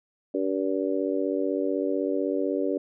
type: harmonic tone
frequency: 95.9 Hz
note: G2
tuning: 37 cents flat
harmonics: 3 / 4 / 5 / 6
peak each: -28 / -29 / -30 / -31 dBFS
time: 0.34-2.78 s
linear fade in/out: 5 ms
effects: none